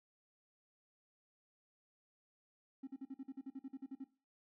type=tone bursts; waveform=triangle; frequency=268.8 Hz; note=C4; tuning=47 cents sharp; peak=-39 dBFS; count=14; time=2.83-4.043 s; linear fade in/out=10 ms; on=43 ms; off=47 ms; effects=noise-tail reverb RT60 0.3 s tail -17 dB re dry + tanh soft clip ceiling -40 dBFS